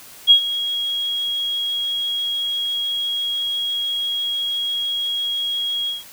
sine tone with ADSR envelope, 3298 Hz, G#7, 13 cents flat, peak -5 dBFS, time 0.27-6.04 s, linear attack 36 ms, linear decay 91 ms, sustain -15 dB, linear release 160 ms, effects white hiss -42 dBFS RMS until 6.12 s

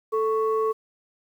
sine tone pair together, 440 / 1109.8 Hz, A4 / C#6, 0 / +2 cents, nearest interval octave + major third, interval 1602 cents, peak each -21 / -26 dBFS, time 0.12-0.73 s, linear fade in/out 20 ms, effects tanh soft clip ceiling -13 dBFS + 9-bit

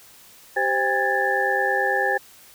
sine tone cluster, 390.5 / 521 / 805 / 1673 / 1762 Hz, G4 / C5 / G5 / G#6 / A6, -7 / -7 / +46 / +12 / +2 cents, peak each -28 / -26 / -24 / -26 / -24 dBFS, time 0.56-2.18 s, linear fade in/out 10 ms, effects white hiss -49 dBFS RMS until 2.54 s

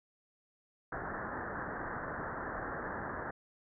white low-pass noise, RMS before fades -40 dBFS, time 0.92-3.31 s, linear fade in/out 5 ms, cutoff 1800 Hz, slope 96 dB/octave, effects none

